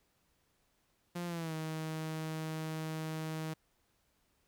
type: tone with pitch glide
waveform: sawtooth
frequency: 174.5 to 158.18 Hz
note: F3 to D#3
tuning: -1 to +29 cents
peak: -33 dBFS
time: 1.15-3.54 s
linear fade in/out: 10 ms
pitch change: -170 cents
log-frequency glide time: 1.26-1.54 s
effects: pink hiss -75 dBFS RMS until 4.47 s